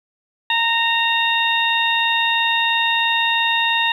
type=harmonic tone; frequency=923 Hz; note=A#5; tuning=17 cents flat; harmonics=1 / 2 / 3 / 4; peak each=-21 / -21 / -21 / -21 dBFS; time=0.5-3.92 s; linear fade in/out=2 ms; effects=8-bit